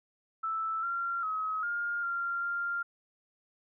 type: tone with pitch steps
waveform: sine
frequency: 1318 / 1378 / 1276 / 1412 / 1386 / 1394 Hz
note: E6 / F6 / D#6 / F6 / F6 / F6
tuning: -1 / -24 / +43 / +19 / -14 / -4 cents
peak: -30 dBFS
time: 0.43-2.83 s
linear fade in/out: 10 ms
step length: 400 ms
effects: none